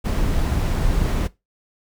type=noise; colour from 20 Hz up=brown; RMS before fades=-20 dBFS; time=0.04-1.28 s; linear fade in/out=20 ms; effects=noise-tail reverb RT60 0.2 s tail -19 dB re dry